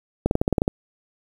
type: clicks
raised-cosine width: 2 ms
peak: -5 dBFS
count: 9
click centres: 0.26 / 0.311 / 0.354 / 0.415 / 0.479 / 0.527 / 0.582 / 0.619 / 0.679 s
effects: 7-bit